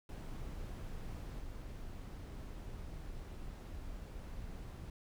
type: noise with level steps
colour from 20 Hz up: brown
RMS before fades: -44 / -46 dBFS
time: 0.09-4.9 s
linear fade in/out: 2 ms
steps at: 1.39 s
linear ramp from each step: 20 ms
effects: none